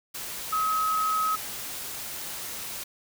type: tone in noise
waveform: sine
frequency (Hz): 1276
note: D#6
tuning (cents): +43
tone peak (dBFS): -23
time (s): 0.52-1.36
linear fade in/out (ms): 10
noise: white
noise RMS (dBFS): -36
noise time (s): 0.14-2.84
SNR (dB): +10
effects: none